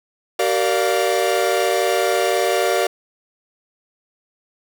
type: chord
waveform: 45% pulse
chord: G minor seventh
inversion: none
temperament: equal with one note detuned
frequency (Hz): 382.2 / 466.2 / 587.3 / 698.5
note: G4 / Bb4 / D5 / F5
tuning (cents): -44 / 0 / 0 / 0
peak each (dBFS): -22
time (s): 0.39-2.87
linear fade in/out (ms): 5
effects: none